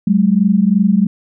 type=tone pair together; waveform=sine; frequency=189 / 211.9 Hz; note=F#3 / G#3; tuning=+37 / +35 cents; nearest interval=major second; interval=198 cents; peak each=-12 dBFS; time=0.07-1.07 s; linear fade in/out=5 ms; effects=none